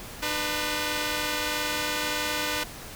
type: tone pair together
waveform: 5% pulse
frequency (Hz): 301.2 / 494.8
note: D4 / B4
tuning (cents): +44 / +3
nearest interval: major sixth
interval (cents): 859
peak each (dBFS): -18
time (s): 0.22-2.64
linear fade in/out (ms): 10
effects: pink hiss -41 dBFS RMS until 2.95 s

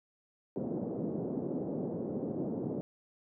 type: band-pass noise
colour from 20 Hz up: pink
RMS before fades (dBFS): -36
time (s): 0.56-2.81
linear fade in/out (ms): 0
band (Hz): 160 to 520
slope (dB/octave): 24
effects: none

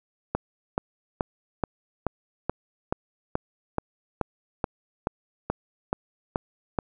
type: click train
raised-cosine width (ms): 1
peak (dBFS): -10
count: 16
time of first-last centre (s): 0.35-6.788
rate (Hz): 2.33
effects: none

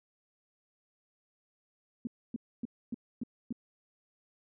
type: tone bursts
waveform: sine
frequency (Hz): 236.2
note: A#3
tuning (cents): +23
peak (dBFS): -32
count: 6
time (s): 2.05-3.526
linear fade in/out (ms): 2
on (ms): 21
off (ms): 270
effects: none

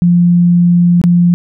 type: tone with dropouts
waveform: sine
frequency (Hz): 174.4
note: F3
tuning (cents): -2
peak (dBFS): -5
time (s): 0.02-1.34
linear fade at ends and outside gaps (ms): 0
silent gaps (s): 1.015-1.039
effects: none

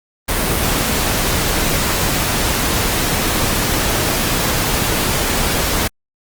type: noise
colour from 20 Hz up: pink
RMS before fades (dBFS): -17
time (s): 0.28-5.88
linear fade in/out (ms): 10
effects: Opus 32 kbps

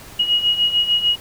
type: beating tone pair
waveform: sine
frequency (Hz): 2890 / 2896.7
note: F#7 / F#7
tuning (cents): -41 / -37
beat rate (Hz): 6.7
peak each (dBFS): -21 / -16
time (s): 0.19-1.16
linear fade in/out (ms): 10
effects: pink hiss -40 dBFS RMS until 1.2 s

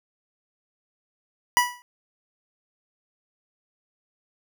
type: tone with exponential decay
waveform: 25% pulse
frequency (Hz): 978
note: B5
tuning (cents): -17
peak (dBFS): -9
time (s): 1.57-1.82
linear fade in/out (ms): 0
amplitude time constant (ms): 53
effects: none

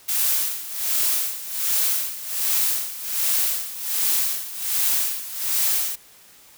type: noise with tremolo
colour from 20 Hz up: blue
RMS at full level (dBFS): -20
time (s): 0.08-5.96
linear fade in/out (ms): 10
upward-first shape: sine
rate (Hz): 1.3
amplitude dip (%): 80
effects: white hiss -50 dBFS RMS until 6.57 s

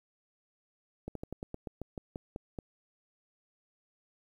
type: slowing click train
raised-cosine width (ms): 2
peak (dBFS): -25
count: 12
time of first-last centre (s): 1.08-2.588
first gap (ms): 73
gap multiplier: 1.12
effects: 10-bit

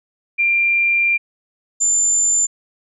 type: tone pair in turn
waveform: sine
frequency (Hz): 2381 / 7155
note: D7 / A8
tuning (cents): +23 / +28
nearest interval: octave + perfect fifth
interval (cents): 1905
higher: second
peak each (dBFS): -13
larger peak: neither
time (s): 0.38-1.18 / 1.8-2.47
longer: first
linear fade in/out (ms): 20
effects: none

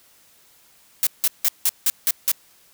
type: noise bursts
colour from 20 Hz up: blue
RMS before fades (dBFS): -18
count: 7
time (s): 1.03-2.316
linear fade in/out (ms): 0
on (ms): 38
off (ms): 170
effects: white hiss -55 dBFS RMS until 2.73 s

